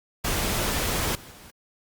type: noise with level steps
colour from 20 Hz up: pink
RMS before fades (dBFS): -26 / -45 / -47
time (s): 0.24-1.51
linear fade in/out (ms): 10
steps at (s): 1.15 / 1.31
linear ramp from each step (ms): 2
effects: Opus 48 kbps